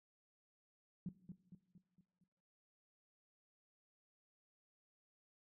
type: tone with echo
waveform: sine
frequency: 179.2 Hz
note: F3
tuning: 45 cents sharp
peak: -40 dBFS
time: 1.06-1.09 s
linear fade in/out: 2 ms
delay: 230 ms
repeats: 5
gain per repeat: -6 dB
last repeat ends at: 2.24 s
effects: noise-tail reverb RT60 1.0 s tail -17 dB re dry